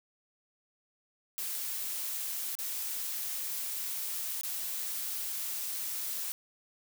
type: noise with dropouts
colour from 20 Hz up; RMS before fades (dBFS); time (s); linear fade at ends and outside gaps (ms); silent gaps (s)
blue; -36; 1.38-6.32; 0; 2.553-2.588 / 4.411-4.434
effects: none